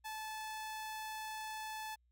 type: tone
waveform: sawtooth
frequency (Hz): 869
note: A5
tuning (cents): -22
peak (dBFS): -38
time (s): 0.04-1.96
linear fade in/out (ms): 20
effects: added 60 Hz sine -70 dBFS peak until 2.11 s